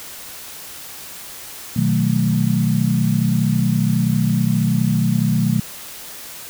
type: chord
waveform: sine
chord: B dominant seventh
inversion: none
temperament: equal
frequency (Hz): 123.47 / 155.56 / 185 / 220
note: B2 / D#3 / F#3 / A3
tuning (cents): 0 / 0 / 0 / 0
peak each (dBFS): -20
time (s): 1.76-5.6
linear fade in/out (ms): 5
effects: white hiss -35 dBFS RMS until 6.49 s